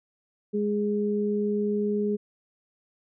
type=tone pair together; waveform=sine; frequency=207.2 / 414.8 Hz; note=G#3 / G#4; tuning=-4 / -2 cents; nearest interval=octave; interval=1202 cents; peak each=-26 dBFS; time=0.53-2.17 s; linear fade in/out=20 ms; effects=none